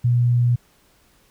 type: tone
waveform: sine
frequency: 121.1 Hz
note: B2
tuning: 34 cents flat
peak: -14 dBFS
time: 0.04-0.56 s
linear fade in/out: 10 ms
effects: pink hiss -58 dBFS RMS until 1.3 s